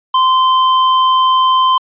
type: tone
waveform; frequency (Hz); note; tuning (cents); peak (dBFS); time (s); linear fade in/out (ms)
square; 1036; C6; -17; -9; 0.14-1.78; 5
effects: resampled to 8000 Hz